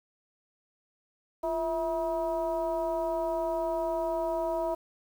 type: tone with frequency modulation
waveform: sine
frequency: 653 Hz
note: E5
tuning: 17 cents flat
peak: -27 dBFS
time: 1.43-4.75 s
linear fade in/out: 10 ms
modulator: 308 Hz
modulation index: 0.92
effects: 9-bit